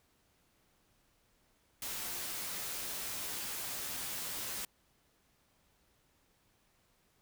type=noise with comb filter; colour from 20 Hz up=white; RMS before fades=-40 dBFS; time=1.82-4.65 s; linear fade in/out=2 ms; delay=13 ms; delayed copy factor=-0.55; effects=pink hiss -72 dBFS RMS until 7.21 s